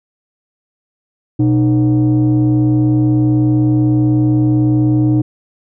sine tone pair together, 122.74 / 306.8 Hz, B2 / D#4, -10 / -24 cents, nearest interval octave + major third, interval 1586 cents, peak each -10 dBFS, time 1.39-5.22 s, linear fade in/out 10 ms, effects tanh soft clip ceiling -6 dBFS

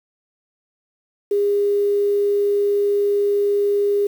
sine tone with quantisation, 406.7 Hz, G#4, 36 cents flat, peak -15 dBFS, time 1.31-4.07 s, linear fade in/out 5 ms, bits 7, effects none

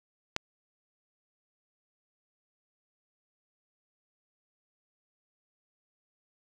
click, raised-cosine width 0.2 ms, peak -11 dBFS, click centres 0.364 s, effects none

